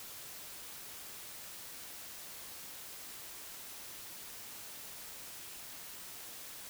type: silence
effects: white hiss -48 dBFS RMS until 6.69 s